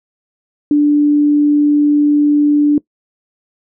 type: tone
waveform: sine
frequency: 293.7 Hz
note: D4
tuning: in tune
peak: -7 dBFS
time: 0.71-2.78 s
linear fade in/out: 2 ms
effects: noise-tail reverb RT60 0.1 s tail -21 dB re dry